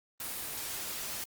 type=noise; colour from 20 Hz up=white; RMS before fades=-38 dBFS; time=0.2-1.24 s; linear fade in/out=2 ms; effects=Opus 24 kbps